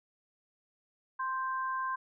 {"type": "tone pair together", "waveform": "sine", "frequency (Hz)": [1046.5, 1568], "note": ["C6", "G6"], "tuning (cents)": [0, 0], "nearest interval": "perfect fifth", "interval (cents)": 700, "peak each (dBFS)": [-32, -38], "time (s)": [1.19, 1.96], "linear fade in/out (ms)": 10, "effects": []}